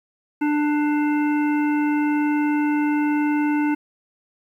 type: harmonic tone with a mistuned harmonic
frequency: 296.5 Hz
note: D4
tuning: 17 cents sharp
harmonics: 1 / 3 / 5 / 7 / 9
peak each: -18 / -28 / -32 / -35 / -37 dBFS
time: 0.41-3.75 s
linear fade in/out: 10 ms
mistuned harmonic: 7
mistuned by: +20 cents
effects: 9-bit